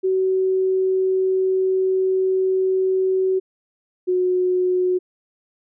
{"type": "tone pair in turn", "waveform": "sine", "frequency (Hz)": [377, 365], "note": ["F#4", "F#4"], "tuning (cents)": [32, -24], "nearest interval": "minor second", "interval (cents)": 56, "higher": "first", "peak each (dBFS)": -16, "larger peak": "neither", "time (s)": [[0.03, 3.4], [4.07, 4.99]], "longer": "first", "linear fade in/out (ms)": 20, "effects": []}